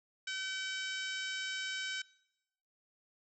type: harmonic tone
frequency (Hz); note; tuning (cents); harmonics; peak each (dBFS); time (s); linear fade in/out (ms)
764; G5; -45; 2 / 3 / 4 / 5 / 6 / 7 / 8 / 9 / 10; -40 / -44 / -43 / -46 / -51 / -48 / -53 / -55 / -53; 0.27-2.02; 5
effects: noise-tail reverb RT60 0.9 s tail -22 dB re dry